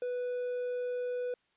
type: tone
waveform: triangle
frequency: 493.9 Hz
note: B4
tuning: in tune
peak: -30 dBFS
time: 0.02-1.34 s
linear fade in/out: 2 ms
effects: white hiss -73 dBFS RMS until 1.56 s + resampled to 8000 Hz